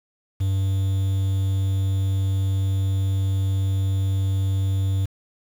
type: tone with quantisation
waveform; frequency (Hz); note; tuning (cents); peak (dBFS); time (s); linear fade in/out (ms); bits
triangle; 96.5; G2; -27; -17; 0.4-5.06; 10; 7
effects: none